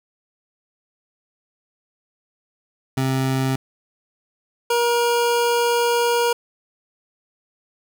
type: tone pair in turn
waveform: 25% pulse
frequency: 132.4 / 474.6 Hz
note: C3 / A#4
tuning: +21 / +31 cents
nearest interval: octave + minor seventh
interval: 2210 cents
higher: second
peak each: -15 / -13 dBFS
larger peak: second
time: 2.97-3.56 / 4.7-6.33 s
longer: second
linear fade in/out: 5 ms
effects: none